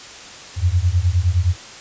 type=beating tone pair; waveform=sine; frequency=84.2 / 93.9 Hz; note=E2 / F#2; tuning=+37 / +26 cents; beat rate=9.7 Hz; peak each=-17 dBFS; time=0.56-1.56 s; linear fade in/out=50 ms; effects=white hiss -37 dBFS RMS until 1.8 s + resampled to 16000 Hz